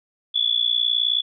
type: tone with amplitude modulation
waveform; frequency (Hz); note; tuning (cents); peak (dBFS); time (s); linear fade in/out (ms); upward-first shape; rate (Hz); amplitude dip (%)
sine; 3425; A7; -47; -14; 0.34-1.22; 20; sine; 59.4; 90
effects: none